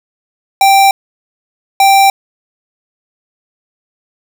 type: tone pair in turn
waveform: square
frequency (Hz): 784 / 784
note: G5 / G5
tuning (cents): 0 / 0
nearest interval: unison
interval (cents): 0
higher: neither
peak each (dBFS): -5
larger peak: neither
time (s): 0.61-0.91 / 1.8-2.1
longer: neither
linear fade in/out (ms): 2
effects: none